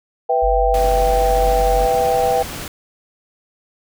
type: chord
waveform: sine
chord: E minor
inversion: second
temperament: equal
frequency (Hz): 493.9 / 659.3 / 784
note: B4 / E5 / G5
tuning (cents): 0 / 0 / 0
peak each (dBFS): -18 / -20 / -17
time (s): 0.29-2.43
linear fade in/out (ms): 10
type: tone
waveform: sine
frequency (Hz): 47.59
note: F#1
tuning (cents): +49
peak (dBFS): -18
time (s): 0.42-1.87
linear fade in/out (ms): 20
type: noise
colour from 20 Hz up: pink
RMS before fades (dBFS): -29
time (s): 0.74-2.68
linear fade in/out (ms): 2
effects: none